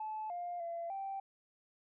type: tone with pitch steps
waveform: sine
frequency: 865 / 703 / 679 / 781 Hz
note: A5 / F5 / F5 / G5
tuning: -30 / +11 / -49 / -7 cents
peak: -37 dBFS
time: 0-1.2 s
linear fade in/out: 5 ms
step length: 300 ms
effects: tanh soft clip ceiling -33 dBFS